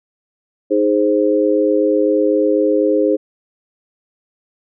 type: chord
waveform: sine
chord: Ab major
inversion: second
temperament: equal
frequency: 311.1 / 415.3 / 523.3 Hz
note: Eb4 / Ab4 / C5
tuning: 0 / 0 / 0 cents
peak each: -16 dBFS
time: 0.7-3.17 s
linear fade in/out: 20 ms
effects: none